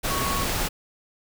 sine tone in noise, 1108.7 Hz, C#6, in tune, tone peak -28 dBFS, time 0.09-0.45 s, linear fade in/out 20 ms, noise pink, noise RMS -26 dBFS, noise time 0.03-0.69 s, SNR -5 dB, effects none

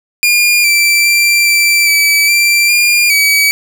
sawtooth tone with pitch steps, 2418 / 2341 / 2357 / 2341 / 2301 / 2355 / 2407 / 2279 Hz, D7 / D7 / D7 / D7 / D7 / D7 / D7 / C#7, +50 / -6 / +6 / -6 / -36 / +4 / +42 / +47 cents, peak -4 dBFS, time 0.23-3.51 s, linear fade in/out 0 ms, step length 410 ms, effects 7-bit

